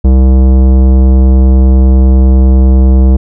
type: tone with tanh clipping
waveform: sine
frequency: 65 Hz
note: C2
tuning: 11 cents flat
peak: -4 dBFS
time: 0.04-3.17 s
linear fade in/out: 10 ms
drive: 16 dB
effects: none